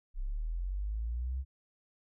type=linear sweep; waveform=sine; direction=up; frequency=31.09 to 67.3 Hz; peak=-32 dBFS; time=0.14-1.45 s; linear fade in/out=50 ms; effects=none